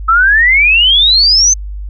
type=exponential sweep; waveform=sine; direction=up; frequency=1289 to 6320 Hz; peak=-5 dBFS; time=0.08-1.54 s; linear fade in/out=10 ms; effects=added 50 Hz sine -20 dBFS peak until 1.89 s